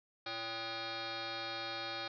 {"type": "tone with frequency modulation", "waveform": "sine", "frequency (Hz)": 1473, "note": "F#6", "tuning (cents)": -8, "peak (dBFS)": -38, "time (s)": [0.26, 2.08], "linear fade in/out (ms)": 5, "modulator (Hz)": 453, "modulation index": 6.7, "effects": []}